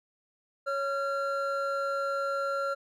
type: tone pair together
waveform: triangle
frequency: 554.4 / 1374.2 Hz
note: C#5 / F6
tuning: 0 / -28 cents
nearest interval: octave + major third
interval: 1572 cents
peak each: -29 / -29 dBFS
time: 0.66-2.75 s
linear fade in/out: 20 ms
effects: none